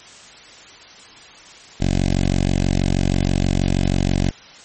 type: tone with notch filter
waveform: 10% pulse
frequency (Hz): 46.25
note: F#1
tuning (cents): 0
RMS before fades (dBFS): -18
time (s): 1.8-4.31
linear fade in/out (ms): 10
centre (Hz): 1200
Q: 0.75
effects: white hiss -42 dBFS RMS until 4.64 s + MP3 32 kbps